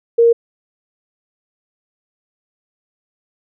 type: tone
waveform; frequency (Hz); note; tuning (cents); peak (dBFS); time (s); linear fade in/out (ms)
sine; 466; A#4; -1; -7; 0.18-0.33; 10
effects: none